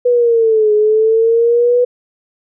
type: linear two-way sweep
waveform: sine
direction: down then up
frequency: 493.9 to 420.1 to 493.9 Hz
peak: -8 dBFS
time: 0.05-1.85 s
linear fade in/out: 10 ms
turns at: 0.73 s
effects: none